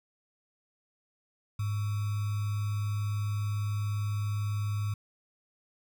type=tone with sample-and-hold; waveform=sine; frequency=103.6 Hz; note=G#2; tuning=4 cents flat; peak=-28 dBFS; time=1.59-4.94 s; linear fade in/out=5 ms; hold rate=1225 Hz; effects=none